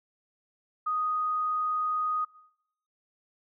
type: tone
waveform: sine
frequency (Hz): 1244.5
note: D#6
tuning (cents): 0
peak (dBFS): -26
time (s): 0.86-2.25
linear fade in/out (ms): 10
effects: noise-tail reverb RT60 0.8 s tail -21 dB re dry